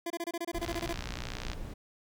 25% pulse tone bursts, 340 Hz, F4, 46 cents flat, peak -29 dBFS, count 13, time 0.06-0.931 s, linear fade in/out 5 ms, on 43 ms, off 26 ms
brown noise, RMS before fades -40 dBFS, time 0.53-1.74 s, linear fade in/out 10 ms
click train, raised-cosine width 0.2 ms, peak -21 dBFS, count 56, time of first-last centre 0.63-1.533 s, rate 60.9 Hz
effects none

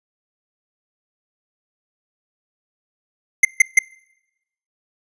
square tone bursts, 2093 Hz, C7, in tune, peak -7 dBFS, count 3, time 3.43-3.79 s, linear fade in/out 5 ms, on 20 ms, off 150 ms, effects noise-tail reverb RT60 0.9 s tail -25 dB re dry + resampled to 24000 Hz

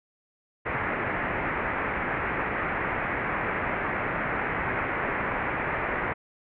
white low-pass noise, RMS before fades -29 dBFS, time 0.65-6.14 s, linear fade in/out 20 ms, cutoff 2200 Hz, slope 48 dB/octave, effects none

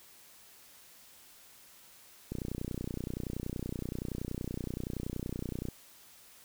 click train, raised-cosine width 3 ms, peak -23 dBFS, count 104, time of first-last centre 2.32-5.686 s, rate 30.6 Hz, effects white hiss -57 dBFS RMS until 6.44 s

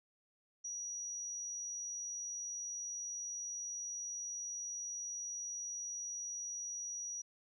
sine tone, 5800 Hz, F#8, 35 cents flat, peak -40 dBFS, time 0.64-7.22 s, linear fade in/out 10 ms, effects none

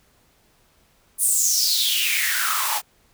white noise with high-pass filter sweep, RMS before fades -21 dBFS, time 1.18-2.82 s, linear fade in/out 50 ms, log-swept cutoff 10000 to 790 Hz, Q 6.2, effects pink hiss -60 dBFS RMS until 3.13 s

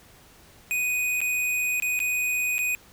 square tone with dropouts, 2489 Hz, D#7, in tune, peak -24 dBFS, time 0.71-2.75 s, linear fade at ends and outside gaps 0 ms, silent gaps 1.205-1.215 / 1.8-1.823 / 1.991-2.002 / 2.582-2.59 s, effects pink hiss -53 dBFS RMS until 2.92 s

